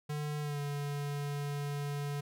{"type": "tone with pitch glide", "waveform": "square", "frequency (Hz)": [148.9, 143.91], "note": ["D3", "D3"], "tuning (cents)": [24, -35], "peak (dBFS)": -35, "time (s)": [0.09, 2.21], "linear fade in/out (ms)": 10, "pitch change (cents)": -59, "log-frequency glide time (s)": [0.41, 0.59], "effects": []}